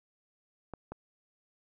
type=clicks; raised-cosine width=1 ms; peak=-26 dBFS; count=2; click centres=0.737 / 0.92 s; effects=none